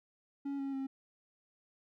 triangle tone with pitch steps, 279.4 / 274.1 / 268.9 Hz, C#4 / C#4 / C4, +14 / -19 / +47 cents, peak -33 dBFS, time 0.45-0.87 s, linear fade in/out 10 ms, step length 140 ms, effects none

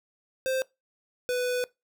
square tone pair in turn, 523.3 / 496.2 Hz, C5 / B4, 0 / +8 cents, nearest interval minor second, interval 92 cents, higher first, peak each -26 dBFS, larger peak neither, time 0.46-0.62 / 1.29-1.64 s, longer second, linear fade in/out 0 ms, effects noise-tail reverb RT60 0.2 s tail -21 dB re dry

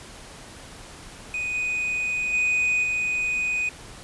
triangle tone with level steps, 2489 Hz, D#7, in tune, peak -24 / -22 / -18 / -21 dBFS, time 1.34-3.69 s, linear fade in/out 2 ms, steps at 1.54 / 2.33 / 2.83 s, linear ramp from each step 10 ms, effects pink hiss -43 dBFS RMS until 4.03 s + resampled to 24000 Hz

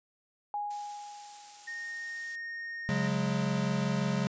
sine tone with exponential decay, 826 Hz, G#5, 10 cents flat, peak -30 dBFS, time 0.54-2.29 s, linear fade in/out 1 ms, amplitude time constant 380 ms
blue noise, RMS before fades -46 dBFS, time 0.7-2.36 s, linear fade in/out 10 ms
triangle tone, 1848 Hz, A#6, 16 cents flat, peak -35 dBFS, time 1.67-3.08 s, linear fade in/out 10 ms
square chord, C# suspended fourth, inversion none, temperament equal with one note detuned, 138.59 / 182.13 / 207.7 Hz, C#3 / F#3 / G#3, 0 / -27 / 0 cents, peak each -33 dBFS, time 2.89-4.27 s, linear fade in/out 0 ms
effects resampled to 16000 Hz

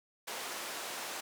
pink band-pass noise, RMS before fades -41 dBFS, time 0.27-1.21 s, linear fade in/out 10 ms, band 520 to 13000 Hz, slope 12 dB/octave, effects none

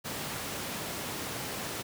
pink high-pass noise, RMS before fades -37 dBFS, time 0.04-1.83 s, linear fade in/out 20 ms, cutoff 120 Hz, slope 12 dB/octave, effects none

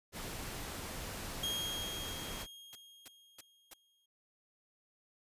pink noise, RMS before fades -43 dBFS, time 0.12-2.47 s, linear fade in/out 50 ms
40% pulse tone with exponential decay, 3250 Hz, G#7, 38 cents flat, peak -33 dBFS, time 1.43-4.06 s, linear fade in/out 5 ms, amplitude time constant 570 ms
white noise bursts, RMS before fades -50 dBFS, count 6, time 2.07-3.738 s, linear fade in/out 5 ms, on 28 ms, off 300 ms
effects resampled to 32000 Hz

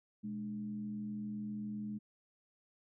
sine tone with frequency modulation, 210 Hz, G#3, 19 cents sharp, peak -38 dBFS, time 0.23-1.99 s, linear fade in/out 20 ms, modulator 87.6 Hz, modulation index 0.43, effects none

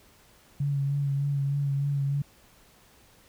sine tone with vibrato, 140.6 Hz, C#3, 25 cents sharp, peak -24 dBFS, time 0.6-2.22 s, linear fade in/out 5 ms, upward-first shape sine, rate 3.3 Hz, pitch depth 25 cents each way, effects pink hiss -58 dBFS RMS until 3.28 s

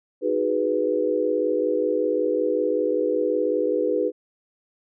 sine chord, G# minor seventh, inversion second, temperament equal, 311.1 / 370 / 415.3 / 493.9 Hz, D#4 / F#4 / G#4 / B4, 0 / 0 / 0 / 0 cents, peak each -27 / -28 / -25 / -23 dBFS, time 0.21-4.12 s, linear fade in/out 50 ms, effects none

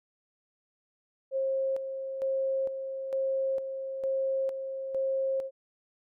sine tone with tremolo, 535 Hz, C5, 38 cents sharp, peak -26 dBFS, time 1.31-5.51 s, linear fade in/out 50 ms, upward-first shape square, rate 1.1 Hz, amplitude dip 55%, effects none

